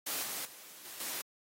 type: noise with level steps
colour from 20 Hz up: white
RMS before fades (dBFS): -36 / -39 / -52 / -47 / -39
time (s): 0.06-1.22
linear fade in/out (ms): 10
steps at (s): 0.23 / 0.45 / 0.85 / 1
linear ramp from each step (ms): 2
effects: high-pass 200 Hz 12 dB/octave + AAC 48 kbps